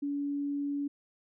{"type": "tone", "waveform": "sine", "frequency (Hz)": 285, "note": "C#4", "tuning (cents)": 48, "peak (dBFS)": -30, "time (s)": [0.02, 0.88], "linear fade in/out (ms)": 10, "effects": []}